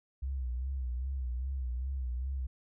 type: tone with vibrato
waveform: sine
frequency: 64.1 Hz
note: C2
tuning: 35 cents flat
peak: -32 dBFS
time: 0.22-2.47 s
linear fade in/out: 10 ms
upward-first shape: sine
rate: 2.5 Hz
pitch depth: 97 cents each way
effects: none